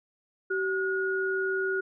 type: tone pair together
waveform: sine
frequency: 382.4 / 1443.8 Hz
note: G4 / F#6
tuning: -43 / -43 cents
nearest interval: octave + major seventh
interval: 2300 cents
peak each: -28 / -29 dBFS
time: 0.5-1.81 s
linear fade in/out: 10 ms
effects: none